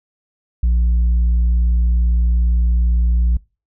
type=tone; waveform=sine; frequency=58.8 Hz; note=A#1; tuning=16 cents sharp; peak=-9 dBFS; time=0.63-3.37 s; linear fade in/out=5 ms; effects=noise-tail reverb RT60 0.3 s tail -25 dB re dry + tanh soft clip ceiling -11 dBFS